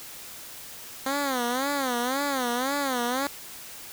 10% pulse tone with vibrato, 261.6 Hz, C4, in tune, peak -17 dBFS, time 1.06-3.27 s, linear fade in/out 2 ms, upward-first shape sine, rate 1.9 Hz, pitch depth 160 cents each way, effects white hiss -42 dBFS RMS until 3.92 s

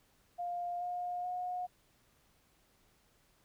sine tone with pitch steps, 703 / 712.8 / 722.8 Hz, F5 / F5 / F#5, +11 / +35 / -41 cents, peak -35 dBFS, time 0.38-1.67 s, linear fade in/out 20 ms, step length 430 ms, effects pink hiss -70 dBFS RMS until 3.44 s

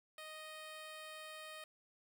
10% pulse tone, 622.3 Hz, D#5, in tune, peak -40 dBFS, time 0.18-1.64 s, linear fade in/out 2 ms, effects none

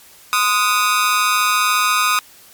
sawtooth tone with amplitude modulation, 1244.5 Hz, D#6, in tune, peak -6 dBFS, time 0.33-2.19 s, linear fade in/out 0 ms, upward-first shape sine, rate 214 Hz, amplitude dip 90%, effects white hiss -45 dBFS RMS until 2.53 s + MP3 96 kbps

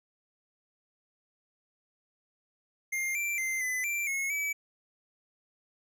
square tone with pitch steps, 2113 / 2351 / 2082 / 2013 / 2353 / 2177 / 2294 Hz, C7 / D7 / C7 / B6 / D7 / C#7 / D7, +16 / +1 / -9 / +33 / +3 / -32 / -41 cents, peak -30 dBFS, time 2.92-4.53 s, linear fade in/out 10 ms, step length 230 ms, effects none

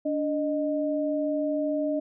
sine tone pair together, 290.7 / 616 Hz, D4 / D#5, -18 / -17 cents, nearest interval octave + minor second, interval 1301 cents, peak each -27 dBFS, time 0.05-2 s, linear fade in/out 10 ms, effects none

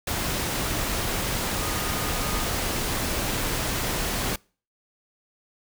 sine tone in noise, 1233 Hz, D#6, 16 cents flat, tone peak -37 dBFS, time 1.61-2.45 s, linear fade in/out 5 ms, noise pink, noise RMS -27 dBFS, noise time 0.07-4.36 s, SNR -13 dB, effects noise-tail reverb RT60 0.4 s tail -26 dB re dry

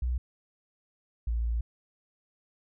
sine tone pair in turn, 61.7 / 57.47 Hz, B1 / A#1, -1 / -24 cents, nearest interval minor second, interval 123 cents, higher first, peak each -26 dBFS, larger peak neither, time 0.02-0.18 / 1.27-1.61 s, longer second, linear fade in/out 5 ms, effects none

